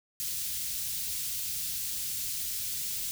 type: band-stop noise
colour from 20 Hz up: white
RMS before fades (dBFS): -34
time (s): 0.2-3.11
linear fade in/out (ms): 0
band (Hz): 130 to 3600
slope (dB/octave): 12
effects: none